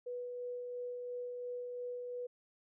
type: tone with tremolo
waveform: sine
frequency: 491 Hz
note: B4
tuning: 10 cents flat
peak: -38 dBFS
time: 0.06-2.27 s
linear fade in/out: 10 ms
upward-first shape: sine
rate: 2.9 Hz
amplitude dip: 25%
effects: none